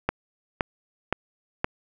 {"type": "click train", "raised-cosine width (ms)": 0.5, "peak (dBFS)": -7, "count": 4, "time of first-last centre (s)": [0.09, 1.644], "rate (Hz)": 1.93, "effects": []}